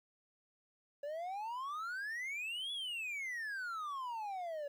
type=exponential two-way sweep; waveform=triangle; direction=up then down; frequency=562 to 3435 to 562 Hz; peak=-37 dBFS; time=1.03-4.68 s; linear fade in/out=5 ms; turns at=2.72 s; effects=12-bit